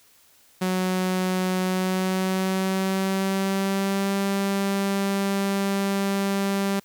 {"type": "tone with pitch glide", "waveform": "sawtooth", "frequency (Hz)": [185, 197.14], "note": ["F#3", "G3"], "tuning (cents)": [0, 10], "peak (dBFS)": -18, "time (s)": [0.61, 6.8], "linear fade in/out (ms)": 10, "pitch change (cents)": 110, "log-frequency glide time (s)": [1.61, 4.17], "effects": ["white hiss -57 dBFS RMS until 6.84 s"]}